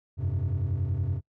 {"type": "chord", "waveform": "triangle", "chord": "F suspended second", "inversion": "none", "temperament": "equal", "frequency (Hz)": [87.31, 98, 130.81], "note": ["F2", "G2", "C3"], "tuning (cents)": [0, 0, 0], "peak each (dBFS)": [-27, -26, -28], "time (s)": [0.17, 1.21], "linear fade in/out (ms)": 50, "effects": ["noise-tail reverb RT60 0.1 s tail -23 dB re dry", "tanh soft clip ceiling -20 dBFS"]}